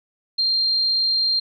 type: tone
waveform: sine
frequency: 4186 Hz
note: C8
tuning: in tune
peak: -17 dBFS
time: 0.38-1.4 s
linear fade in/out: 10 ms
effects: none